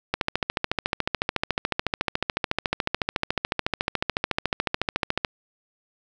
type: click train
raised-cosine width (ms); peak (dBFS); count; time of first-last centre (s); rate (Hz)
0.3; -6; 72; 0.14-5.248; 13.9
effects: none